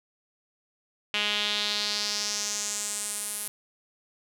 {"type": "tone with band-pass filter sweep", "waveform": "sawtooth", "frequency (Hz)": 207.9, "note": "G#3", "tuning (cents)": 2, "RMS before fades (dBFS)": -30, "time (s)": [1.14, 3.48], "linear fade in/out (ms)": 0, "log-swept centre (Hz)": [2900, 11000], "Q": 3.2, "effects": []}